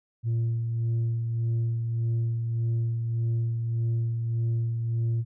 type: tone with tremolo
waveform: sine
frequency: 115.5 Hz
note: A#2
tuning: 16 cents flat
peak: -20 dBFS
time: 0.23-5.25 s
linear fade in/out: 50 ms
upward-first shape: sine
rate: 1.7 Hz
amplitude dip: 45%
effects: tanh soft clip ceiling -22 dBFS